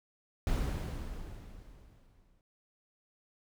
brown noise with exponential decay, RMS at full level -28 dBFS, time 0.47-2.41 s, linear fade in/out 1 ms, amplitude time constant 420 ms, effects none

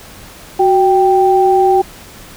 sine tone pair together, 371.3 / 784 Hz, F#4 / G5, +6 / 0 cents, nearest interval octave + minor second, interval 1294 cents, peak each -10 dBFS, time 0.59-1.82 s, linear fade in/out 10 ms, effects pink hiss -36 dBFS RMS until 2.36 s

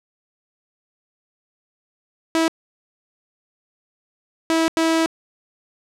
sawtooth tone bursts at uneven times, 325.4 Hz, E4, 22 cents flat, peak -12 dBFS, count 3, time 2.35-2.48 / 4.5-4.68 / 4.77-5.06 s, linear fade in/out 0 ms, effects low-pass 9000 Hz 12 dB/octave

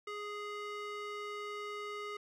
square tone with band-pass filter, 415.3 Hz, G#4, in tune, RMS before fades -42 dBFS, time 0.07-2.17 s, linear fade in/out 5 ms, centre 1600 Hz, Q 0.85, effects none

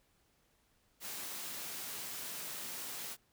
white high-pass noise, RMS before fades -43 dBFS, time 1-3.17 s, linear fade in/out 50 ms, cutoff 110 Hz, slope 24 dB/octave, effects pink hiss -73 dBFS RMS until 3.32 s

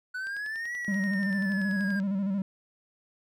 triangle exponential two-way sweep, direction up then down, 1480 to 1955 to 1605 Hz, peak -30 dBFS, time 0.14-2 s, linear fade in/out 10 ms, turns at 0.75 s
click train, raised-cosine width 0.2 ms, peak -31 dBFS, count 19, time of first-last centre 0.27-2.001 s, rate 10.4 Hz
triangle tone with vibrato, 196 Hz, G3, in tune, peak -24 dBFS, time 0.88-2.42 s, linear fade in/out 2 ms, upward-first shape square, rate 13 Hz, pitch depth 53 cents each way
effects none

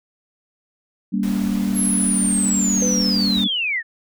sine chord, G diminished, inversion none, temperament equal with one note detuned, 196 / 233.1 / 283.5 Hz, G3 / Bb3 / Db4, 0 / 0 / +39 cents, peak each -20 / -23 / -26 dBFS, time 1.12-3.48 s, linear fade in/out 20 ms
pink noise, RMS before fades -35 dBFS, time 1.23-3.44 s, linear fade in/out 2 ms
sine linear sweep, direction down, 11320 to 1733 Hz, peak -19 dBFS, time 1.74-3.83 s, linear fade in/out 50 ms
sine tone with exponential decay, 501 Hz, B4, 25 cents sharp, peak -22 dBFS, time 2.82-3.74 s, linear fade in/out 1 ms, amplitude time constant 200 ms
effects none

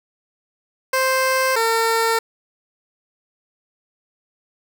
15% pulse tone pair in turn, 523.3 / 454.2 Hz, C5 / A#4, 0 / -45 cents, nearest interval major second, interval 245 cents, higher first, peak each -10 dBFS, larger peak neither, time 0.93-1.56 / 1.56-2.19 s, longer neither, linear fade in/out 5 ms, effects none

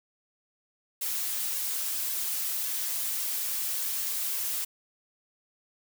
blue noise with flanger, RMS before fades -31 dBFS, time 1.01-4.65 s, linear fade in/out 10 ms, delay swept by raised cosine 1.8 to 7.8 ms, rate 1.8 Hz, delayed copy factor +0.6, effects none

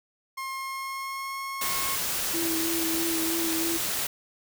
30% pulse tone with pitch glide, 1068 to 1086.7 Hz, C6 to C#6, +35 to -35 cents, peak -29 dBFS, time 0.37-1.96 s, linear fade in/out 10 ms, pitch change +30 cents, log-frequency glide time 0.5-1.39 s
white noise, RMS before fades -29 dBFS, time 1.61-4.07 s, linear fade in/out 5 ms
sine tone with vibrato, 329.6 Hz, E4, in tune, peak -28 dBFS, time 2.33-3.78 s, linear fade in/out 20 ms, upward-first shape triangle, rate 3.1 Hz, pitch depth 31 cents each way
effects none

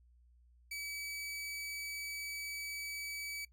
sawtooth tone, 2288 Hz, D7, 46 cents flat, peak -37 dBFS, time 0.71-3.45 s, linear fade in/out 5 ms, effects noise-tail reverb RT60 0.1 s tail -19 dB re dry + added 60 Hz sine -62 dBFS peak until 3.52 s

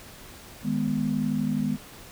sine chord, G# minor, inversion second, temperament equal, 155.56 / 207.7 / 246.9 Hz, D#3 / G#3 / B3, 0 / 0 / 0 cents, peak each -30 / -27 / -27 dBFS, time 0.63-1.78 s, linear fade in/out 50 ms, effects pink hiss -46 dBFS RMS until 2.11 s

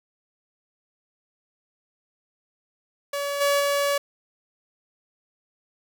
sawtooth tone with level steps, 568 Hz, C#5, 42 cents sharp, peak -22 / -15 / -17 dBFS, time 3.13-3.98 s, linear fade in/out 5 ms, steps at 3.4 / 3.59 s, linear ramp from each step 20 ms, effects none

